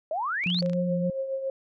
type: exponential sweep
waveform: sine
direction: up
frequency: 595 to 4626 Hz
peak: -26 dBFS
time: 0.11-0.61 s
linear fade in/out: 2 ms
type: clicks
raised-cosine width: 0.2 ms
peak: -27 dBFS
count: 9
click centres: 0.439 / 0.471 / 0.502 / 0.546 / 0.588 / 0.626 / 0.661 / 0.697 / 0.733 s
type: tone with vibrato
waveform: sine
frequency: 175.7 Hz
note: F3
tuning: 11 cents sharp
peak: -25 dBFS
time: 0.46-1.1 s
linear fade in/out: 2 ms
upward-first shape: square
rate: 3.5 Hz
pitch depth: 19 cents each way
type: tone with tremolo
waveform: sine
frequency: 536 Hz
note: C5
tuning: 42 cents sharp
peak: -25 dBFS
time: 0.62-1.5 s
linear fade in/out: 2 ms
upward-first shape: triangle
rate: 7.3 Hz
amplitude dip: 60%
effects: none

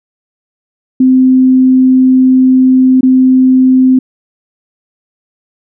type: tone with dropouts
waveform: sine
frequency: 258.5 Hz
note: C4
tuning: 21 cents flat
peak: -3 dBFS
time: 1-3.99 s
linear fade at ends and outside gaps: 5 ms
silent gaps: 3.009-3.03 s
effects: none

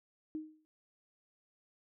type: tone with exponential decay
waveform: sine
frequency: 311.1 Hz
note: D#4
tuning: in tune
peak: -34 dBFS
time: 0.35-0.65 s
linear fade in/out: 0 ms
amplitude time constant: 64 ms
effects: none

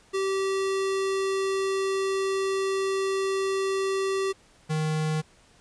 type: tone pair in turn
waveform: square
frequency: 387.1 / 155.68 Hz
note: G4 / D#3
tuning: -22 / +1 cents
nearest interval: octave + major third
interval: 1577 cents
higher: first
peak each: -25 dBFS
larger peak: neither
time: 0.13-4.33 / 4.69-5.22 s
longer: first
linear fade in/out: 20 ms
effects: pink hiss -58 dBFS RMS until 5.6 s + resampled to 22050 Hz

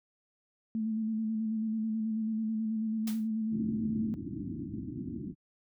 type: tone with vibrato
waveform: sine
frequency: 220 Hz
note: A3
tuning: in tune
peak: -29 dBFS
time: 0.75-4.14 s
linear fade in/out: 0 ms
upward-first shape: square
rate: 9.2 Hz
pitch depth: 26 cents each way
type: noise with exponential decay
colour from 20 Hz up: white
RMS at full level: -38 dBFS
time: 3.07-3.28 s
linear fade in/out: 5 ms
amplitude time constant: 44 ms
type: low-pass noise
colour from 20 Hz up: white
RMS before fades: -37 dBFS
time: 3.5-5.35 s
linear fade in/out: 50 ms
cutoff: 340 Hz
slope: 96 dB/octave
effects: high-pass 100 Hz 12 dB/octave

